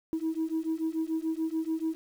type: beating tone pair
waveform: sine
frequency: 318.1 / 325 Hz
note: D#4 / E4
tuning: +38 / -24 cents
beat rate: 6.9 Hz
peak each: -30 dBFS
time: 0.13-1.95 s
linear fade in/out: 0 ms
effects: tanh soft clip ceiling -23 dBFS + 9-bit